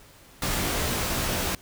pink noise with comb filter, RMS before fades -27 dBFS, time 0.42-1.55 s, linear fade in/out 2 ms, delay 19 ms, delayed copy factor -0.7, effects pink hiss -52 dBFS RMS until 1.61 s

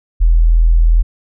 sine tone, 41.2 Hz, E1, in tune, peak -6 dBFS, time 0.2-1.03 s, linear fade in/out 20 ms, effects none

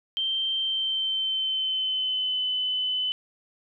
sine tone with pitch glide, 3136 to 3019 Hz, G7 to F#7, 0 to +34 cents, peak -24 dBFS, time 0.17-3.12 s, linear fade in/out 0 ms, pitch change -66 cents, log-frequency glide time 0.57-2.44 s, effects none

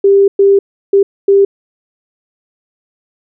sine tone bursts at uneven times, 396.1 Hz, G4, 18 cents sharp, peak -4 dBFS, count 4, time 0.04-0.28 / 0.39-0.59 / 0.93-1.03 / 1.28-1.45 s, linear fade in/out 5 ms, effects none

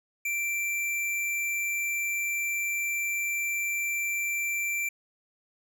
square tone, 2349 Hz, D7, in tune, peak -28 dBFS, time 0.25-4.89 s, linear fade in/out 5 ms, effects none

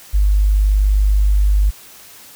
sine tone, 50.4 Hz, G1, 49 cents sharp, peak -10 dBFS, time 0.13-1.71 s, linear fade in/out 20 ms, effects white hiss -41 dBFS RMS until 2.35 s

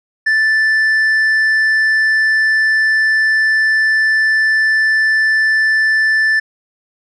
sine tone with tanh clipping, 1760 Hz, A6, in tune, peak -11 dBFS, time 0.26-6.4 s, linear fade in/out 10 ms, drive 4 dB, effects none

